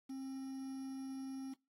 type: tone with quantisation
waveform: triangle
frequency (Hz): 266.6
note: C4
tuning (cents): +33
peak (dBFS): -40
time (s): 0.09-1.54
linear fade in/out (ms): 10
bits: 10
effects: noise-tail reverb RT60 0.3 s tail -26 dB re dry + AAC 48 kbps